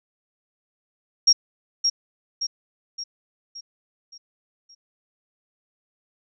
sine tone with echo, 5588 Hz, F8, in tune, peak -11 dBFS, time 1.27-1.33 s, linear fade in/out 10 ms, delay 570 ms, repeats 6, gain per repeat -6 dB, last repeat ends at 4.75 s, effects none

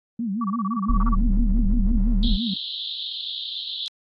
sine tone with vibrato, 213.9 Hz, A3, 49 cents flat, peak -23 dBFS, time 0.19-2.54 s, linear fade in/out 5 ms, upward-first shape sine, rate 5.9 Hz, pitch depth 210 cents each way
sine tone bursts, 1145 Hz, D6, 44 cents flat, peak -25 dBFS, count 13, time 0.41-1.151 s, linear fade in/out 5 ms, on 33 ms, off 26 ms
triangle tone, 36.71 Hz, D1, in tune, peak -15 dBFS, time 0.89-2.37 s, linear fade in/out 10 ms
white band-pass noise, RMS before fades -31 dBFS, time 2.23-3.88 s, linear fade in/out 0 ms, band 3200 to 4100 Hz, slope 96 dB/octave
effects AAC 32 kbps

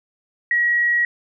sine tone, 1909 Hz, A#6, 41 cents sharp, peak -15 dBFS, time 0.51-1.05 s, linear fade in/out 2 ms, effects none

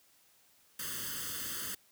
white noise with comb filter, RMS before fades -39 dBFS, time 0.79-1.75 s, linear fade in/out 5 ms, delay 0.63 ms, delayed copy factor +0.95, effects white hiss -66 dBFS RMS until 1.91 s + high-pass 60 Hz 12 dB/octave

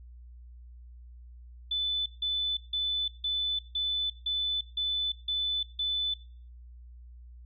sine tone bursts, 3502 Hz, A7, 9 cents flat, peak -27 dBFS, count 9, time 1.71-6.14 s, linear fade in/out 5 ms, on 350 ms, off 160 ms, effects noise-tail reverb RT60 0.5 s tail -20 dB re dry + added 60 Hz sine -46 dBFS peak until 7.45 s

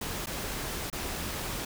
pink noise with dropouts, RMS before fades -35 dBFS, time 0.01-1.65 s, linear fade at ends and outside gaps 5 ms, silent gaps 0.26-0.269 / 0.901-0.927 s, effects none

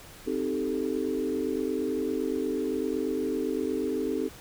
sine chord, A half-diminished seventh, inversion first, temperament equal, 261.6 / 311.1 / 392 / 440 Hz, C4 / Eb4 / G4 / A4, 0 / 0 / 0 / 0 cents, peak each -32 dBFS, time 0.26-4.29 s, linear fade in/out 20 ms, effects pink hiss -48 dBFS RMS until 4.4 s

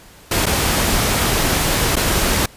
pink noise with dropouts, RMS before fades -17 dBFS, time 0.31-2.46 s, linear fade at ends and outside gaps 5 ms, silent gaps 0.458-0.464 / 1.957-1.965 s, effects pink hiss -44 dBFS RMS until 2.56 s + resampled to 32000 Hz

